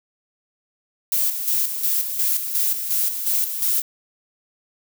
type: noise with tremolo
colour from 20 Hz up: violet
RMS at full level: -20 dBFS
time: 1.12-3.82 s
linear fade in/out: 2 ms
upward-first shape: square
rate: 2.8 Hz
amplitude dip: 55%
effects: none